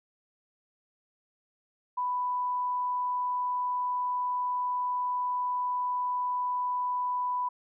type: tone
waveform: sine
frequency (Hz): 992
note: B5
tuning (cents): +7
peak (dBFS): -27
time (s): 1.97-7.49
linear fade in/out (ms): 10
effects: none